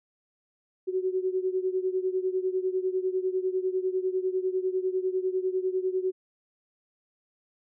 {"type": "beating tone pair", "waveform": "sine", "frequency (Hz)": [370, 380], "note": ["F#4", "F#4"], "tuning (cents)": [0, 46], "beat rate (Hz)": 10, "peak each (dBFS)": [-27, -30], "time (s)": [0.87, 6.12], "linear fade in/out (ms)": 20, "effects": []}